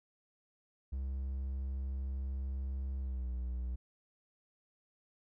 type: tone with pitch glide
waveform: triangle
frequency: 66.6 to 61.78 Hz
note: C2 to B1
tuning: +31 to +1 cents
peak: -33 dBFS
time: 0.92-3.76 s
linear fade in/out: 10 ms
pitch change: -130 cents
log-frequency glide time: 2.99-3.29 s
effects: none